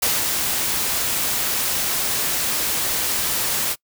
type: noise with ADSR envelope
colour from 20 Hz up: white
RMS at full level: -19 dBFS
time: 0.02-3.76 s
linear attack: 7 ms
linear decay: 190 ms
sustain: -3 dB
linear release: 48 ms
effects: noise-tail reverb RT60 0.1 s tail -25 dB re dry